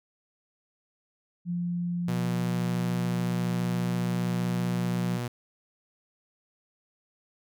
sine tone with pitch glide, 174.61 to 176.84 Hz, F3 to F3, 0 to +22 cents, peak -27 dBFS, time 1.45-5.2 s, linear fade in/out 50 ms, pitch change +22 cents, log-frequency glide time 2.33-4.55 s
sawtooth tone, 121.2 Hz, B2, 32 cents flat, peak -26 dBFS, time 2.08-5.28 s, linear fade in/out 5 ms
effects none

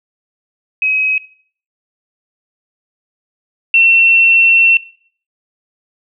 sine tone pair in turn, 2542 / 2706 Hz, D#7 / E7, +36 / +45 cents, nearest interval minor second, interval 109 cents, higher second, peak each -11 / -6 dBFS, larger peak second, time 0.82-1.18 / 3.74-4.77 s, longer second, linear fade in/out 2 ms, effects noise-tail reverb RT60 0.5 s tail -18 dB re dry

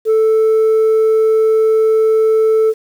sine tone, 440 Hz, A4, in tune, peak -6 dBFS, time 0.05-2.74 s, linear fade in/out 50 ms, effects tanh soft clip ceiling -8 dBFS + 7-bit

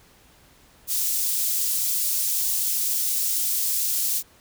white high-pass noise, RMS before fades -24 dBFS, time 0.87-4.23 s, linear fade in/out 50 ms, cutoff 5700 Hz, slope 12 dB/octave, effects pink hiss -55 dBFS RMS until 4.4 s

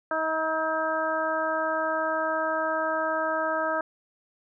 harmonic tone with a mistuned harmonic, 317.3 Hz, D#4, 34 cents sharp, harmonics 1 / 2 / 3 / 4 / 5, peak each -36 / -28 / -32 / -30 / -31 dBFS, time 0.11-3.81 s, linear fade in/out 2 ms, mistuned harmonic 4, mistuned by +15 cents, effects none

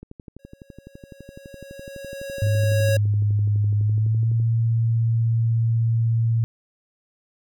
click train, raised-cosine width 3 ms, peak -26 dBFS, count 53, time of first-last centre 0.03-4.4 s, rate 11.9 Hz
square tone with exponential growth, 551 Hz, C#5, 11 cents flat, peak -21 dBFS, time 0.39-2.97 s, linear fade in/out 5 ms, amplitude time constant 560 ms
sine tone with pitch glide, 103.83 to 114.54 Hz, G#2 to A#2, 0 to -30 cents, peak -17 dBFS, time 2.42-6.44 s, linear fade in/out 0 ms, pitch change +170 cents, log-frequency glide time 3.76-4.31 s
effects none

